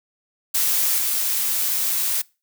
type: noise with level steps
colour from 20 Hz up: blue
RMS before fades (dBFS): -20 / -22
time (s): 0.54-2.22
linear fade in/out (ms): 10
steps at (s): 0.98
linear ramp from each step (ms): 2
effects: noise-tail reverb RT60 0.3 s tail -24 dB re dry